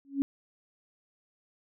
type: tone with exponential growth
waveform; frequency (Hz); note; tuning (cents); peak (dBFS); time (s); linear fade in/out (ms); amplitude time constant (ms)
sine; 277.2; C#4; 0; -20; 0.05-0.22; 0; 36
effects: none